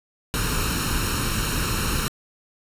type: noise with comb filter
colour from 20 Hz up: pink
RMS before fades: -24 dBFS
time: 0.34-2.08 s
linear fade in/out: 0 ms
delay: 0.73 ms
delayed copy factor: +0.7
effects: resampled to 32000 Hz